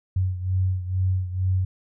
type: beating tone pair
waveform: sine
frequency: 92.5 / 94.7 Hz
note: F#2 / F#2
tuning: 0 / +41 cents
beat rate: 2.2 Hz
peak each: -22 / -27 dBFS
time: 0.16-1.65 s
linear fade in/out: 5 ms
effects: none